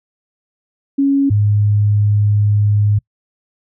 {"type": "tone pair in turn", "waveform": "sine", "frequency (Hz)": [277.2, 103.83], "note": ["C#4", "G#2"], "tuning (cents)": [0, 0], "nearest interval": "octave + perfect fourth", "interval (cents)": 1700, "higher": "first", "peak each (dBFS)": -10, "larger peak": "neither", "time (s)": [[0.98, 1.3], [1.3, 2.99]], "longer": "second", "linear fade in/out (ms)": 10, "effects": ["noise-tail reverb RT60 0.1 s tail -26 dB re dry"]}